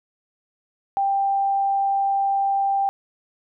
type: tone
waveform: sine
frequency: 789 Hz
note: G5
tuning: 11 cents sharp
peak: -18 dBFS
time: 0.97-2.89 s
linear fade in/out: 0 ms
effects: none